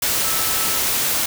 sine tone in noise, 1310 Hz, E6, 11 cents flat, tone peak -31 dBFS, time 0.24-0.79 s, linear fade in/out 5 ms, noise white, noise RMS -20 dBFS, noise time 0.02-1.26 s, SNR -14 dB, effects none

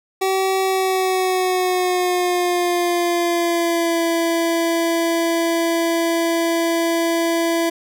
25% pulse tone with pitch glide, 381.8 to 334.3 Hz, G4 to E4, -46 to +24 cents, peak -13 dBFS, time 0.21-7.7 s, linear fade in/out 10 ms, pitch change -230 cents, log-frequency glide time 0.6-4.02 s, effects none

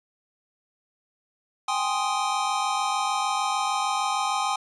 square chord, Ab major seventh, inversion third, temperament equal, 784 / 830.6 / 1046.5 / 1244.5 Hz, G5 / Ab5 / C6 / Eb6, 0 / 0 / 0 / 0 cents, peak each -30 dBFS, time 1.68-4.56 s, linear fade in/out 5 ms, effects resampled to 22050 Hz

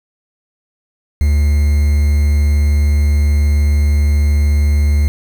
triangle tone with quantisation, 73.42 Hz, D2, in tune, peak -7 dBFS, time 1.21-5.08 s, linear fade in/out 0 ms, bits 5, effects none

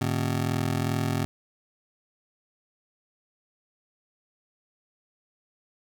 25% pulse ring-modulated tone, 125.8 Hz, B2, 32 cents sharp, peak -18 dBFS, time 0.01-1.25 s, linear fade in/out 0 ms, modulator 21.2 Hz, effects none

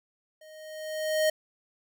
square tone with level ramp, 622.3 Hz, D#5, in tune, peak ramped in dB -50 to -21 dBFS, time 0.41-1.3 s, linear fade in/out 5 ms, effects none

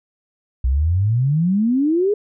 sine exponential sweep, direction up, 60.2 to 428.1 Hz, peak -14 dBFS, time 0.64-2.14 s, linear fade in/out 5 ms, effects none

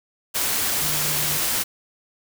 sine tone in noise, 151 Hz, D3, 48 cents sharp, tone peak -33 dBFS, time 0.81-1.38 s, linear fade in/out 20 ms, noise white, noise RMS -23 dBFS, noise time 0.34-1.64 s, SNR -13 dB, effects none

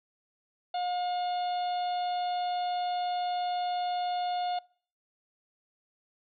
harmonic tone with a mistuned harmonic, 716 Hz, F5, 43 cents sharp, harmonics 1 / 2 / 3 / 4 / 5 / 6, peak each -29 / -47 / -51 / -47 / -44 / -47 dBFS, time 0.74-4.59 s, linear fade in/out 5 ms, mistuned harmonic 5, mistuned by -16 cents, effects noise-tail reverb RT60 0.5 s tail -25 dB re dry

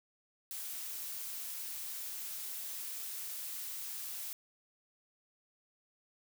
blue noise, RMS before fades -42 dBFS, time 0.51-4.33 s, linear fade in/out 0 ms, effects none

